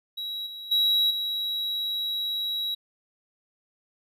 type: tone with level steps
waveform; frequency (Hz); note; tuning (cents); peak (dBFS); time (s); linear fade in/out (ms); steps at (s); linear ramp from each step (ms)
triangle; 3874; B7; -34; -29 / -35 / -18 / -25; 0.17-2.75; 10; 0.46 / 0.71 / 1.1; 10
effects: none